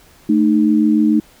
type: tone pair together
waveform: sine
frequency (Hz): 220 / 306.8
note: A3 / D#4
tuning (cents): 0 / -24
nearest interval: tritone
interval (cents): 576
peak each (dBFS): -13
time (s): 0.29-1.2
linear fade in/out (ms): 5
effects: pink hiss -48 dBFS RMS until 1.4 s